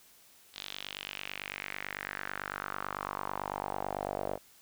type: tone with band-pass filter sweep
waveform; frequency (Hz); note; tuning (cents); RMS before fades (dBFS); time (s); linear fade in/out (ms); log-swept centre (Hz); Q
sawtooth; 49.02; G1; +1; -39; 0.53-4.39; 50; 3800 to 600; 3.2
effects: white hiss -60 dBFS RMS until 4.61 s

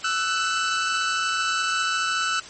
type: tone pair together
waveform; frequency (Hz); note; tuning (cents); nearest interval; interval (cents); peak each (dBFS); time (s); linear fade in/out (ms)
sawtooth; 1321 / 1495.3; E6 / F#6; +3 / +18; major second; 215; -21; 0.04-2.4; 5
effects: white hiss -41 dBFS RMS until 2.49 s + MP3 32 kbps

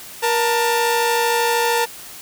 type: tone pair together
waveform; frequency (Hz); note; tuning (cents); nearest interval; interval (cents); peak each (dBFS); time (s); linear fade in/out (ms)
sawtooth; 472.5 / 892; A#4 / A5; +23 / +23; major seventh; 1100; -15; 0.22-1.86; 20
effects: white hiss -37 dBFS RMS until 2.21 s

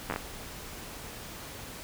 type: slowing click train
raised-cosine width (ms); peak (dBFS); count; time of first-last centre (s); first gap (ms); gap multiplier
0.5; -16; 5; 0.1-0.161; 10; 1.29
effects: pink hiss -43 dBFS RMS until 1.83 s

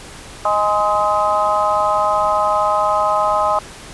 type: harmonic tone with a mistuned harmonic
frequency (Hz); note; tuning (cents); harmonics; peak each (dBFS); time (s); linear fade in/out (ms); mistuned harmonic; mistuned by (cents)
207.6; G#3; 0; 3 / 4 / 5 / 6; -19 / -19 / -19 / -19; 0.45-3.59; 2; 6; +25
effects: pink hiss -36 dBFS RMS until 3.93 s + resampled to 24000 Hz

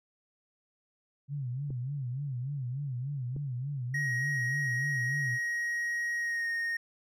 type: tone with vibrato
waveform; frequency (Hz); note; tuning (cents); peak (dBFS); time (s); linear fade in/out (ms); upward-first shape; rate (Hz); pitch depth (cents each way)
sine; 132.9; C3; +27; -32; 1.28-5.39; 50; sine; 3.4; 160
type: clicks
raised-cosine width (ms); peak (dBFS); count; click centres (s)
3; -29; 2; 1.705 / 3.364
type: tone with pitch glide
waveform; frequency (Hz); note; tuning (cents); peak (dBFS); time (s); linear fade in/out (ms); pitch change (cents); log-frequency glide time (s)
triangle; 1889 to 1853.3; A#6 to A#6; +22 to -11; -28; 3.94-6.77; 5; -33; 6.17-6.49
effects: none

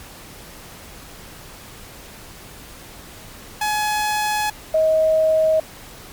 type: tone pair in turn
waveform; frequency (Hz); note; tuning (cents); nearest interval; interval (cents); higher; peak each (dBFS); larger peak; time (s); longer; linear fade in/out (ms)
sawtooth / sine; 845 / 633; G#5 / D#5; +30 / +30; perfect fourth; 500; first; -15 / -13; second; 3.61-4.5 / 4.74-5.6; first; 5
effects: pink hiss -40 dBFS RMS until 6.12 s + MP3 96 kbps

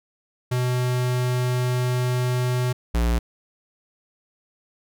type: tone pair in turn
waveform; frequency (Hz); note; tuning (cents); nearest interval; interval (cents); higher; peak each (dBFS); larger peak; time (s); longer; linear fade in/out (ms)
square; 125 / 58.45; B2 / A#1; +21 / +5; octave + minor second; 1316; first; -21 / -19; second; 0.51-2.73 / 2.94-3.19; first; 10
effects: none

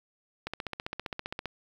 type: click train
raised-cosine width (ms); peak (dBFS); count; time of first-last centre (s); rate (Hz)
0.3; -18; 16; 0.47-1.457; 15.2
effects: 8-bit

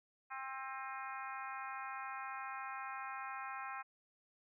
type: harmonic tone with a mistuned harmonic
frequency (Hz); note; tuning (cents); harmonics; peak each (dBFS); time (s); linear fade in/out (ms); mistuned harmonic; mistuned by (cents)
265.6; C4; +26; 3 / 4 / 5 / 6 / 7 / 8 / 9; -48 / -47 / -48 / -51 / -54 / -55 / -53; 0.3-3.83; 20; 9; +53
effects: none

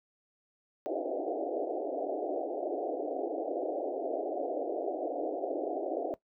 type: band-pass noise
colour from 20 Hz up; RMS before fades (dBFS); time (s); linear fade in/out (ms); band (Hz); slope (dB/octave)
white; -34; 0.86-6.14; 0; 280 to 740; 96
effects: noise-tail reverb RT60 0.1 s tail -17 dB re dry

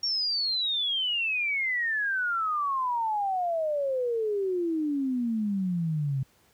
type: exponential sweep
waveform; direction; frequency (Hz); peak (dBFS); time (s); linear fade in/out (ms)
sine; down; 5588 to 130.81; -25; 0.03-6.23; 5
effects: pink hiss -63 dBFS RMS until 6.53 s + high-pass 60 Hz 12 dB/octave

